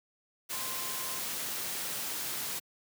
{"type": "tone in noise", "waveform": "sine", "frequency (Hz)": 1046.5, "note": "C6", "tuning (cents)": 0, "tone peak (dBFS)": -45, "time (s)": [0.52, 1.2], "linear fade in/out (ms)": 20, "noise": "white", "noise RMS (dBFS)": -36, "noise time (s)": [0.49, 2.6], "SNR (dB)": -12, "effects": ["high-pass 100 Hz 12 dB/octave"]}